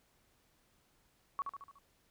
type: tone with echo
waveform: sine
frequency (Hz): 1119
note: C#6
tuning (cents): +16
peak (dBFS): -32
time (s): 1.39-1.42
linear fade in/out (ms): 0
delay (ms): 73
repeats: 5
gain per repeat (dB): -5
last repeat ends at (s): 1.785
effects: pink hiss -72 dBFS RMS until 2.1 s